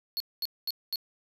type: tone bursts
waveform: square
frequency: 4365 Hz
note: C#8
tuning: 28 cents flat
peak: -29 dBFS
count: 4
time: 0.17-0.958 s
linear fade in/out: 0 ms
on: 32 ms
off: 220 ms
effects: none